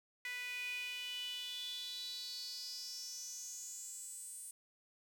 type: tone with high-pass filter sweep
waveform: sawtooth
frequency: 493.9 Hz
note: B4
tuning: in tune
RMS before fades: -45 dBFS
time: 0.25-4.51 s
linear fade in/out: 2 ms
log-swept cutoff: 2100 to 9200 Hz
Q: 7.6
effects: none